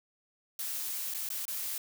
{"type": "noise with dropouts", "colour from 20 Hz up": "blue", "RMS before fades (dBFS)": -36, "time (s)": [0.59, 1.78], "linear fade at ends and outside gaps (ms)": 2, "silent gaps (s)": [[1.139, 1.146], [1.29, 1.301], [1.454, 1.48]], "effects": []}